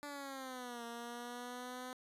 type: linear two-way sweep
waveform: 10% pulse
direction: down then up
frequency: 292.3 to 233.1 to 254.5 Hz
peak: -36 dBFS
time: 0.03-1.93 s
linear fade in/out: 0 ms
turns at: 0.84 s
effects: resampled to 32000 Hz + 13-bit